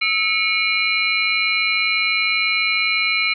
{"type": "tone cluster", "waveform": "sine", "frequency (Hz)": [1301, 2205, 2397, 2866, 4079], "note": ["E6", "C#7", "D7", "F7", "C8"], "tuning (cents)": [-23, -10, 35, 44, -45], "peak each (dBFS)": [-29, -20, -21, -28, -23], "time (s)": [0.01, 3.34], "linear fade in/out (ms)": 10, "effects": []}